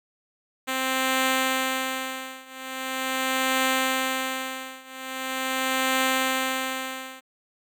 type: tone with tremolo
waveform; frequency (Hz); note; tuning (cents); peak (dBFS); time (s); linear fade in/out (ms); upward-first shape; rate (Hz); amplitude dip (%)
5% pulse; 261.9; C4; +2; -9; 0.67-7.21; 20; triangle; 0.42; 95
effects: none